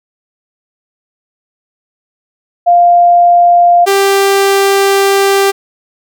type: tone pair in turn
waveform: sine / sawtooth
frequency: 698.5 / 393.9 Hz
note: F5 / G4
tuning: 0 / +8 cents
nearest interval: minor seventh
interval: 992 cents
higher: first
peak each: -3 dBFS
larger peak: neither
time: 2.66-3.86 / 3.86-5.52 s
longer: second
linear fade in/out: 20 ms
effects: none